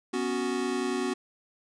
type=chord; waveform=square; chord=B suspended second; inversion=none; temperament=equal; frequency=246.9 / 277.2 / 370 Hz; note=B3 / C#4 / F#4; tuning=0 / 0 / 0 cents; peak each=-33 / -34 / -31 dBFS; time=0.13-1.14 s; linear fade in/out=10 ms; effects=resampled to 22050 Hz + 11-bit